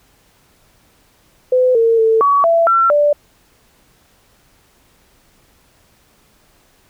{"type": "tone with pitch steps", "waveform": "sine", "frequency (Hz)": [507, 456.7, 446.2, 1131, 669, 1352, 587], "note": ["B4", "A#4", "A4", "C#6", "E5", "E6", "D5"], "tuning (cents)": [45, -36, 24, 34, 25, 43, -1], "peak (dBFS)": -9, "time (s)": [1.52, 3.13], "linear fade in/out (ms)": 5, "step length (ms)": 230, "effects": ["pink hiss -54 dBFS RMS until 6.89 s"]}